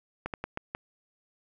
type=slowing click train; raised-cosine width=0.5 ms; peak=-18 dBFS; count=5; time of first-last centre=0.26-0.749 s; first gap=78 ms; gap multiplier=1.31; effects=none